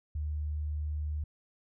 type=tone; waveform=sine; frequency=75.3 Hz; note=D2; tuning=44 cents sharp; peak=-31 dBFS; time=0.15-1.24 s; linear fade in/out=5 ms; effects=none